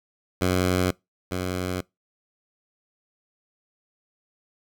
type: tone pair in turn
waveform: 10% pulse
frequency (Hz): 91.4 / 91.4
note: F#2 / F#2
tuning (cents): -21 / -21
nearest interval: unison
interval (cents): 0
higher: neither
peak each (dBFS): -12 / -18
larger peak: first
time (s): 0.41-0.91 / 1.31-1.81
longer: neither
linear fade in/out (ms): 5
effects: noise-tail reverb RT60 0.2 s tail -24 dB re dry